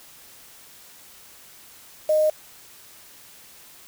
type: tone with quantisation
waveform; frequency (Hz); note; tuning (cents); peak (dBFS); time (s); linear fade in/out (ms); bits
sine; 617; D#5; -15; -16; 2.09-2.3; 5; 6
effects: white hiss -48 dBFS RMS until 3.87 s